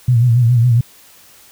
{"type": "tone with vibrato", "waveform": "sine", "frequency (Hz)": 119.9, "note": "A#2", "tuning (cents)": 49, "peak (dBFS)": -8, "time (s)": [0.08, 0.81], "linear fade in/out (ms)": 5, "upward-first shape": "sine", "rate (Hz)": 7.2, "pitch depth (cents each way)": 84, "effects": ["white hiss -45 dBFS RMS until 1.51 s"]}